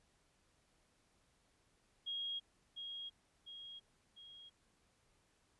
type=tone with echo; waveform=sine; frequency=3274 Hz; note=G#7; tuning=25 cents flat; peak=-39 dBFS; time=2.06-2.4 s; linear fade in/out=20 ms; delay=700 ms; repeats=3; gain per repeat=-5 dB; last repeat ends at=4.5 s; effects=pink hiss -75 dBFS RMS until 5.59 s + resampled to 24000 Hz